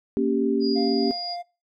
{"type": "chord", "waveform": "sine", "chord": "G diminished", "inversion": "first", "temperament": "equal", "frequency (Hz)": [233.1, 277.2, 392], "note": ["Bb3", "Db4", "G4"], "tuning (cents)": [0, 0, 0], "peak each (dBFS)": -24, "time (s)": [0.17, 1.11], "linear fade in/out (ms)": 0}
{"type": "tone", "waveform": "sine", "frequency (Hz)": 4861, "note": "D#8", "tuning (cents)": -41, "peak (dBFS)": -30, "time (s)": [0.6, 1.37], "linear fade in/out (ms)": 50}
{"type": "tone with tremolo", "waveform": "triangle", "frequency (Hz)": 700, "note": "F5", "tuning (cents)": 4, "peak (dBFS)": -28, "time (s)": [0.75, 1.43], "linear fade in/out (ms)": 20, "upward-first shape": "sine", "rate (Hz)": 3.7, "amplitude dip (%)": 35}
{"effects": ["noise-tail reverb RT60 0.3 s tail -21 dB re dry"]}